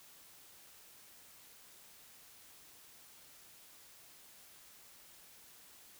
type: silence
effects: white hiss -59 dBFS RMS until 5.99 s